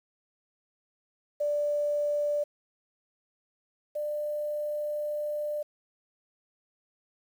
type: tone pair in turn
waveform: sine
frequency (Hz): 587.3 / 595.5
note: D5 / D5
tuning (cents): 0 / +24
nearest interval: unison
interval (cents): 24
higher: second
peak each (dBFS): -25 / -29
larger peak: first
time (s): 1.4-2.44 / 3.95-5.63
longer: second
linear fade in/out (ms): 10
effects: 9-bit